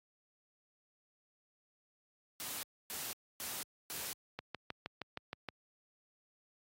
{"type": "noise bursts", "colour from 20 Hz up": "white", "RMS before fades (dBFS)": -42, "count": 4, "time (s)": [2.4, 4.13], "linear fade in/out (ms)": 0, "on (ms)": 230, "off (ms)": 270}
{"type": "click train", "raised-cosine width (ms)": 0.3, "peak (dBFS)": -24, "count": 8, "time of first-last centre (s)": [4.39, 5.487], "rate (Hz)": 6.38}
{"effects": ["high-pass 80 Hz 12 dB/octave", "AAC 48 kbps"]}